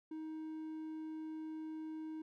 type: tone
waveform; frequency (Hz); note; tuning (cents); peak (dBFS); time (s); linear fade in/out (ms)
triangle; 314.6; D#4; +19; -40; 0.11-2.22; 5
effects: none